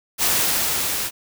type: noise with level ramp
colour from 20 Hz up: white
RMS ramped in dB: -18 to -25 dBFS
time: 0.18-1.11 s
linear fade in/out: 50 ms
effects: none